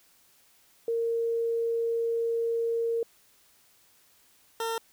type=tone pair in turn; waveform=sine / 20% pulse; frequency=461.8 / 454.9 Hz; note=A#4 / A#4; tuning=-16 / -42 cents; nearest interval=unison; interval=26 cents; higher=first; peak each=-25 / -24 dBFS; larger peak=second; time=0.88-3.03 / 4.6-4.78 s; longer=first; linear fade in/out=2 ms; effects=white hiss -62 dBFS RMS until 4.92 s